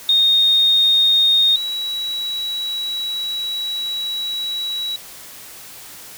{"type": "tone pair in turn", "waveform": "sine", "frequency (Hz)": [3697, 3900], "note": ["A#7", "B7"], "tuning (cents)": [-15, -23], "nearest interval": "minor second", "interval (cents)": 92, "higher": "second", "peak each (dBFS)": [-11, -21], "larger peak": "first", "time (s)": [[0.09, 1.56], [1.56, 4.96]], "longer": "second", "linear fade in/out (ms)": 2, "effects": ["white hiss -38 dBFS RMS until 6.17 s"]}